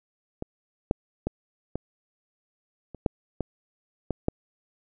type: clicks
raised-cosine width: 2 ms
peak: -18 / -8 / -13 / -16 / -26 / -8 / -14 / -13 / -9 dBFS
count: 9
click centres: 0.424 / 0.911 / 1.27 / 1.756 / 2.947 / 3.062 / 3.407 / 4.107 / 4.284 s
effects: none